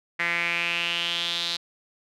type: tone with band-pass filter sweep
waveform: sawtooth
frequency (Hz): 171.1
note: F3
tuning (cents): -35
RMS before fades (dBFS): -27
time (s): 0.19-1.57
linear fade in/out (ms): 10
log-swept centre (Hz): 2000 to 4000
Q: 5.2
effects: none